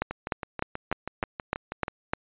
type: two click trains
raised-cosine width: 0.5 ms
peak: -10 / -17 dBFS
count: 8 / 12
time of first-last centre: 0.02-2.135 / 0.11-1.881 s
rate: 3.31 / 6.21 Hz
effects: resampled to 8000 Hz